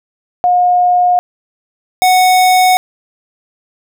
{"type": "tone pair in turn", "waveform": ["sine", "square"], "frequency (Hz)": [717, 738.4], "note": ["F5", "F#5"], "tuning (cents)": [45, -4], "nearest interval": "minor second", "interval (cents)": 51, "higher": "second", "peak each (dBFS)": -7, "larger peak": "neither", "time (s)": [[0.44, 1.19], [2.02, 2.77]], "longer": "neither", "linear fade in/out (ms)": 0, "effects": []}